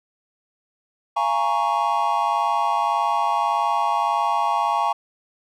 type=chord; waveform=triangle; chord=Bb minor seventh; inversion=second; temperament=equal with one note detuned; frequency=688 / 830.6 / 932.3 / 1108.7 Hz; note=F5 / Ab5 / Bb5 / Db6; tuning=-26 / 0 / 0 / 0 cents; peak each=-25 / -21 / -22 / -22 dBFS; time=1.16-4.93 s; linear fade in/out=10 ms; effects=none